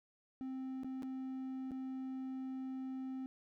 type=tone with dropouts; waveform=triangle; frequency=262.1 Hz; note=C4; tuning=3 cents sharp; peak=-38 dBFS; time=0.41-3.26 s; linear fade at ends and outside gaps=0 ms; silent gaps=0.834-0.845 / 1.023-1.031 / 1.709-1.717 s; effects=none